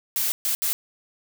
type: noise bursts at uneven times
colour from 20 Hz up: blue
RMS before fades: -24 dBFS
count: 3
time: 0.16-0.32 / 0.45-0.55 / 0.62-0.73 s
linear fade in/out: 0 ms
effects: none